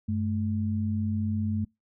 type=tone pair together; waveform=sine; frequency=96.31 / 216.2 Hz; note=G2 / A3; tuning=-30 / -30 cents; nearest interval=octave + major second; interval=1400 cents; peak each=-28 / -28 dBFS; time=0.08-1.65 s; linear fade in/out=10 ms; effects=noise-tail reverb RT60 0.2 s tail -26 dB re dry